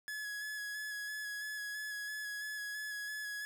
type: tone with vibrato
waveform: 45% pulse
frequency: 1691 Hz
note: G#6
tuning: 31 cents sharp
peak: -39 dBFS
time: 0.08-3.45 s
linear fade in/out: 0 ms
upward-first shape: square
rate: 3 Hz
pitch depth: 18 cents each way
effects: none